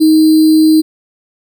sine tone with sample-and-hold, 313.9 Hz, D#4, 15 cents sharp, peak -4 dBFS, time 0-0.82 s, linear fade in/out 20 ms, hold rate 4410 Hz, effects none

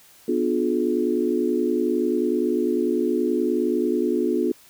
sine chord, B diminished seventh, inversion none, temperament just, 246.9 / 296.3 / 355.6 / 426.7 Hz, B3 / D4 / F4 / Ab4, 0 / +15 / +31 / +47 cents, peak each -25 / -26 / -23 / -26 dBFS, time 0.28-4.52 s, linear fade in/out 5 ms, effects white hiss -52 dBFS RMS until 4.69 s

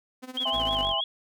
sawtooth tone with tremolo, 255.6 Hz, C4, 40 cents flat, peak -31 dBFS, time 0.22-0.86 s, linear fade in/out 20 ms, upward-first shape sine, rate 16 Hz, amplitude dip 85%
sine tone with vibrato, 3136 Hz, G7, in tune, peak -26 dBFS, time 0.37-1.04 s, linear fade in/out 2 ms, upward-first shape sine, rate 6.4 Hz, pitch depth 120 cents each way
sine chord, E augmented, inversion none, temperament equal with one note detuned, 659.3 / 809.8 / 1046.5 Hz, E5 / G#5 / B#5, 0 / -44 / 0 cents, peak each -32 dBFS, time 0.45-1.01 s, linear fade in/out 10 ms
sawtooth exponential sweep, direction down, 58.27 to 45.44 Hz, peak -31 dBFS, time 0.52-0.95 s, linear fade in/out 50 ms
effects none

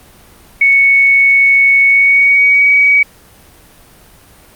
sine tone with pitch glide, 2217 to 2264 Hz, C#7 to C#7, 0 to +36 cents, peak -5 dBFS, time 0.61-3.03 s, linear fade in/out 5 ms, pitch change +36 cents, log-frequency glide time 1.86-2.7 s, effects pink hiss -42 dBFS RMS until 4.55 s + Opus 32 kbps

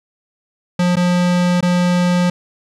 square tone with dropouts, 177.7 Hz, F3, 30 cents sharp, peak -13 dBFS, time 0.79-2.3 s, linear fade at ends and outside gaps 5 ms, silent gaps 0.957-0.967 / 1.608-1.626 s, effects low-pass 7000 Hz 12 dB/octave + 9-bit

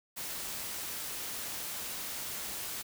white noise, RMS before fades -39 dBFS, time 0.16-2.83 s, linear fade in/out 20 ms, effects none

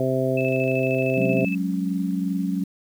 harmonic tone, 130.81 Hz, C3, in tune, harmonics 1 / 2 / 3 / 4 / 5, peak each -26 / -26 / -26 / -26 / -26 dBFS, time 0-1.45 s, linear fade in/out 2 ms
sine tone with tremolo, 2619 Hz, E7, 12 cents flat, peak -27 dBFS, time 0.37-1.55 s, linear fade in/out 5 ms, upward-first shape square, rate 13 Hz, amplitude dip 50%
sine chord, F# suspended second, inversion none, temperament equal, 185 / 207.7 / 277.2 Hz, F#3 / G#3 / C#4, 0 / 0 / 0 cents, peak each -24 / -29 / -27 dBFS, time 1.17-2.64 s, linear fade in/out 5 ms
effects 8-bit

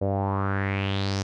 sawtooth tone with low-pass filter sweep, 98 Hz, G2, in tune, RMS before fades -26 dBFS, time 0.01-1.23 s, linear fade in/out 10 ms, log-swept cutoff 540 to 6000 Hz, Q 4.4, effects none

